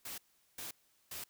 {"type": "noise bursts", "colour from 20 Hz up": "white", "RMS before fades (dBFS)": -44, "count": 3, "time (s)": [0.05, 1.24], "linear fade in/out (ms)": 5, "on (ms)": 130, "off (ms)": 400, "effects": ["white hiss -72 dBFS RMS until 1.29 s"]}